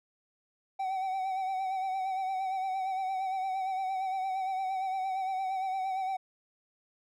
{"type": "tone with vibrato", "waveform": "triangle", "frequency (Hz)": 761, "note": "F#5", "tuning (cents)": 48, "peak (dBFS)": -28, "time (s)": [0.79, 6.17], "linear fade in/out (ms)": 10, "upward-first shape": "sine", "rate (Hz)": 8.7, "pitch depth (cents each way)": 40, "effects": []}